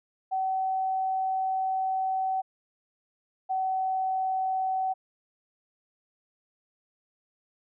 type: tone pair in turn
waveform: sine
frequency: 760 / 757.2 Hz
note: F#5 / F#5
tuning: +46 / +40 cents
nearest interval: unison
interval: 6 cents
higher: first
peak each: -25 dBFS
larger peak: neither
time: 0.31-2.42 / 3.49-4.94 s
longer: first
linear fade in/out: 20 ms
effects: none